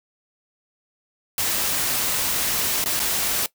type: noise with dropouts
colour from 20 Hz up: white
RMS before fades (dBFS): -23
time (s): 1.38-3.46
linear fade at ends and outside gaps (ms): 1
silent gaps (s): 2.841-2.859 / 2.994-3
effects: noise-tail reverb RT60 0.1 s tail -19 dB re dry